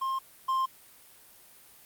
triangle tone pair in turn, 1062 / 1053.4 Hz, C6 / C6, +25 / +11 cents, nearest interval unison, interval 14 cents, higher first, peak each -26 / -23 dBFS, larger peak second, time 0.01-0.19 / 0.48-0.66 s, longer neither, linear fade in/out 10 ms, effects white hiss -55 dBFS RMS until 1.85 s + Opus 32 kbps

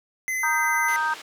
square tone with vibrato, 2040 Hz, C7, 44 cents flat, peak -25 dBFS, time 0.28-0.96 s, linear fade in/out 0 ms, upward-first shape square, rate 10 Hz, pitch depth 9 cents each way
sine chord, Eb major, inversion second, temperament equal, 932.3 / 1244.5 / 1568 Hz, Bb5 / Eb6 / G6, 0 / 0 / 0 cents, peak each -25 / -28 / -25 dBFS, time 0.43-1.14 s, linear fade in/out 5 ms
white band-pass noise, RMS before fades -41 dBFS, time 0.88-1.22 s, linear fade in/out 5 ms, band 340 to 4100 Hz, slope 12 dB/octave
effects none

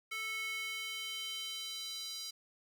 square tone with high-pass filter sweep, 440 Hz, A4, in tune, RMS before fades -41 dBFS, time 0.11-2.31 s, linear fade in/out 10 ms, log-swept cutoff 1900 to 4500 Hz, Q 3.4, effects 12-bit

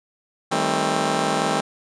10% pulse chord, A half-diminished seventh, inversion second, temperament just, 158.4 / 198 / 220 / 264 Hz, Eb3 / G3 / A3 / C4, +31 / +18 / 0 / +16 cents, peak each -18 dBFS, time 0.51-1.61 s, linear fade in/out 10 ms, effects resampled to 22050 Hz

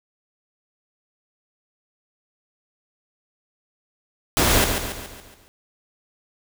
pink noise with echo, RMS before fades -18 dBFS, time 4.37-4.64 s, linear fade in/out 0 ms, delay 140 ms, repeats 6, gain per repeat -6 dB, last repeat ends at 5.48 s, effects none

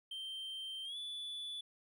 triangle tone with pitch glide, 3136 to 3460 Hz, G7 to A7, 0 to -30 cents, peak -40 dBFS, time 0.11-1.61 s, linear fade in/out 5 ms, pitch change +170 cents, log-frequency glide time 0.84-0.97 s, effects none

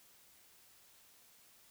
silence, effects white hiss -64 dBFS RMS until 1.7 s

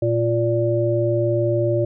harmonic tone, 116.54 Hz, A#2, in tune, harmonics 1 / 3 / 5, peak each -21 / -21 / -21 dBFS, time 0.02-1.85 s, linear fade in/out 5 ms, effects none

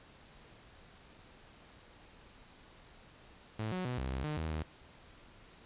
sawtooth tone with pitch steps, 109.2 / 183.7 / 124.5 / 65 / 65.6 / 151.5 / 79.5 / 77.7 Hz, A2 / F#3 / B2 / C2 / C2 / D#3 / D#2 / D#2, -13 / -12 / +14 / -11 / +5 / -46 / +38 / -2 cents, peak -31 dBFS, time 3.59-4.63 s, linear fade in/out 5 ms, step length 130 ms, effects pink hiss -58 dBFS RMS until 5.65 s + resampled to 8000 Hz

